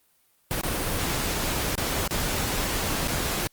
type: noise with dropouts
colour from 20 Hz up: pink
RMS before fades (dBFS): -27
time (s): 0.51-3.47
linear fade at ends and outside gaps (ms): 0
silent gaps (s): 0.611-0.635 / 1.753-1.779 / 2.076-2.109 / 3.075-3.081
effects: white hiss -65 dBFS RMS until 3.52 s + Opus 32 kbps